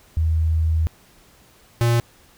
sine / square tone pair in turn, 80.2 / 117.87 Hz, E2 / A#2, -47 / +20 cents, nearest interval perfect fifth, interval 667 cents, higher second, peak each -16 dBFS, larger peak neither, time 0.17-0.87 / 1.81-2 s, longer first, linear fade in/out 0 ms, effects pink hiss -53 dBFS RMS until 2.37 s

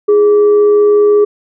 sine tone with frequency modulation, 415.3 Hz, G#4, in tune, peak -5 dBFS, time 0.08-1.25 s, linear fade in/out 10 ms, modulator 745 Hz, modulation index 0.21, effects none

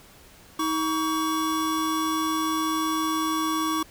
square tone pair together, 317.1 / 1130 Hz, D#4 / C#6, +33 / +33 cents, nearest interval octave + minor seventh, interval 2200 cents, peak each -27 dBFS, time 0.59-3.83 s, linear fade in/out 5 ms, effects pink hiss -51 dBFS RMS until 3.9 s

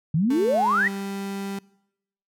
sine exponential sweep, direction up, 145.4 to 1996 Hz, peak -18 dBFS, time 0.14-0.88 s, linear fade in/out 5 ms
35% pulse tone with pitch glide, 222.7 to 197.26 Hz, A3 to G3, +21 to +11 cents, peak -27 dBFS, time 0.3-1.59 s, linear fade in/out 5 ms, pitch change -210 cents, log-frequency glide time 0.5-0.85 s
effects noise-tail reverb RT60 0.8 s tail -23 dB re dry

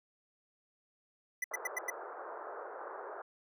square tone bursts, 1990 Hz, B6, 13 cents sharp, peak -33 dBFS, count 5, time 1.42-1.902 s, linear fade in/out 5 ms, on 22 ms, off 93 ms
pink band-pass noise, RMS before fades -45 dBFS, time 1.51-3.22 s, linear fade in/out 5 ms, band 390 to 1500 Hz, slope 48 dB/octave
effects none

